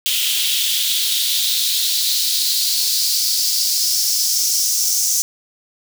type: noise with high-pass filter sweep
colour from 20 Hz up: white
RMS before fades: -18 dBFS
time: 0.06-5.22 s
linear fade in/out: 0 ms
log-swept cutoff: 3100 to 6000 Hz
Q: 4
effects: none